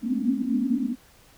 white band-pass noise, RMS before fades -25 dBFS, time 0.01-0.96 s, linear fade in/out 50 ms, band 220 to 270 Hz, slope 96 dB/octave, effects pink hiss -55 dBFS RMS until 1.37 s

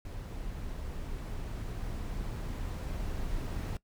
brown noise with level ramp, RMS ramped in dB -40 to -34 dBFS, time 0.05-3.77 s, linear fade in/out 2 ms, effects noise-tail reverb RT60 0.1 s tail -20 dB re dry

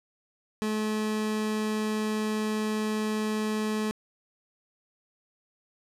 30% pulse tone, 215 Hz, A3, 40 cents flat, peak -24 dBFS, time 0.62-3.91 s, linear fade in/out 0 ms, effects low-pass 12000 Hz 12 dB/octave

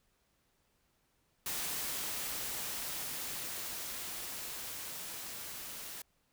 white noise with level ramp, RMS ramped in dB -37 to -45 dBFS, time 1.46-6.02 s, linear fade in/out 2 ms, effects pink hiss -75 dBFS RMS until 6.32 s

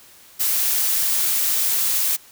blue noise, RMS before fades -20 dBFS, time 0.39-2.17 s, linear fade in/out 20 ms, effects white hiss -48 dBFS RMS until 2.31 s

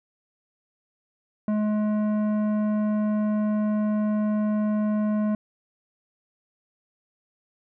sine tone with tanh clipping, 211.7 Hz, G#3, 33 cents sharp, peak -23 dBFS, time 1.48-5.35 s, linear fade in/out 2 ms, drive 12 dB, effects none

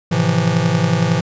square chord, F major seventh, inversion first, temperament just, 109.13 / 130.96 / 163.7 / 174.61 Hz, A2 / C3 / E3 / F3, -14 / +2 / -12 / 0 cents, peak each -22 / -22 / -18 / -20 dBFS, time 0.11-1.21 s, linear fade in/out 10 ms, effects resampled to 16000 Hz

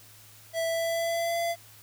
square tone with pitch glide, 659.3 to 679.4 Hz, E5 to F5, 0 to -48 cents, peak -27 dBFS, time 0.53-1.56 s, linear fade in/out 50 ms, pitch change +52 cents, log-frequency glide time 0.66-1.39 s, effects added 106 Hz sine -57 dBFS peak until 1.82 s + white hiss -53 dBFS RMS until 1.82 s

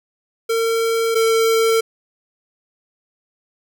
square tone pair in turn, 455.3 / 450.9 Hz, A#4 / A4, -41 / +42 cents, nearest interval unison, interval 17 cents, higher first, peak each -17 / -14 dBFS, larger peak second, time 0.49-1.15 / 1.15-1.81 s, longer neither, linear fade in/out 10 ms, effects none

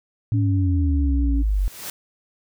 sine exponential sweep, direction down, 113.2 to 45.53 Hz, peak -17 dBFS, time 0.32-1.68 s, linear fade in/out 0 ms
sine tone with vibrato, 280.9 Hz, C#4, 23 cents sharp, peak -24 dBFS, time 0.33-1.43 s, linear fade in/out 20 ms, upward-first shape triangle, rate 4.7 Hz, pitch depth 19 cents each way
white noise with exponential growth, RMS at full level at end -30 dBFS, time 1.34-1.9 s, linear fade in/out 2 ms, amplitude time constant 120 ms
effects none

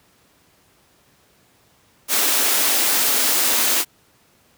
white high-pass noise, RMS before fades -18 dBFS, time 2.08-3.85 s, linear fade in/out 50 ms, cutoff 220 Hz, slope 96 dB/octave, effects pink hiss -57 dBFS RMS until 4.57 s + high-pass 80 Hz 12 dB/octave

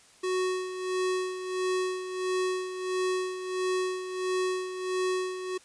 square tone with tremolo, 370 Hz, F#4, in tune, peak -26 dBFS, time 0.23-5.58 s, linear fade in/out 10 ms, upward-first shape sine, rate 1.5 Hz, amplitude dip 65%, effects white hiss -57 dBFS RMS until 5.64 s + resampled to 22050 Hz

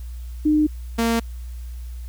sine / sawtooth tone pair in turn, 303.9 / 230.1 Hz, D#4 / A#3, -41 / -22 cents, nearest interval perfect fourth, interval 481 cents, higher first, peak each -14 dBFS, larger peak neither, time 0.45-0.67 / 0.98-1.2 s, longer neither, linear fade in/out 10 ms, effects added 60 Hz sine -30 dBFS peak until 2.08 s + white hiss -53 dBFS RMS until 2.08 s

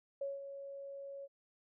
sine tone with ADSR envelope, 555 Hz, C#5, 2 cents sharp, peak -35 dBFS, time 0.21-1.28 s, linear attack 6 ms, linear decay 180 ms, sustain -9 dB, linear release 39 ms, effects none

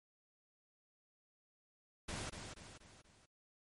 pink noise with echo, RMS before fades -43 dBFS, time 2.08-2.3 s, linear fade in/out 10 ms, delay 240 ms, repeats 4, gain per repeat -6 dB, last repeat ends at 3.26 s, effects low-pass 11000 Hz 12 dB/octave + MP3 48 kbps

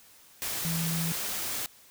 sine tone in noise, 165.7 Hz, E3, 9 cents sharp, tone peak -29 dBFS, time 0.65-1.12 s, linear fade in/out 0 ms, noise white, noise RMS -33 dBFS, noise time 0.42-1.66 s, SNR +1 dB, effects white hiss -56 dBFS RMS until 1.9 s

